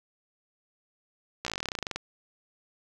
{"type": "slowing click train", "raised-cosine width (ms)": 0.2, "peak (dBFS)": -14, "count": 19, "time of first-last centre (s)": [1.45, 1.96], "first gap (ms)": 15, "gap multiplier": 1.07, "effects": []}